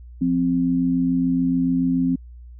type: tone pair together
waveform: sine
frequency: 174.6 / 261.6 Hz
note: F3 / C4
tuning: 0 / 0 cents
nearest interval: perfect fifth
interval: 700 cents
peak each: -23 / -18 dBFS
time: 0.21-2.16 s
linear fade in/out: 10 ms
effects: added 60 Hz sine -38 dBFS peak until 2.59 s